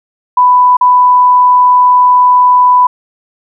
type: tone with dropouts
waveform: sine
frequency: 994 Hz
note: B5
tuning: 11 cents sharp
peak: -3 dBFS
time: 0.37-2.87 s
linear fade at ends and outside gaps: 5 ms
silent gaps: 0.769-0.81 s
effects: none